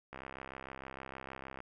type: click train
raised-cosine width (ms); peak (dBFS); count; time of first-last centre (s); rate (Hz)
0.5; -29; 99; 0.13-1.604; 66.5
effects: none